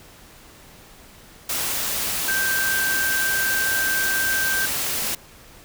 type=tone in noise; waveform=sine; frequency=1566 Hz; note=G6; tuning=2 cents flat; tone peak=-21 dBFS; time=2.28-4.66 s; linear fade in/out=5 ms; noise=white; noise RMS=-25 dBFS; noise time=1.49-5.15 s; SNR=+1 dB; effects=pink hiss -47 dBFS RMS until 5.64 s